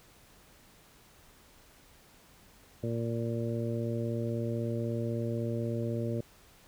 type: harmonic tone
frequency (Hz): 116.2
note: A#2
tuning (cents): -5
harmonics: 1 / 2 / 3 / 4 / 5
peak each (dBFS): -33 / -36 / -38 / -39 / -40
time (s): 2.83-6.21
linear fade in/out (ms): 5
effects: pink hiss -59 dBFS RMS until 6.67 s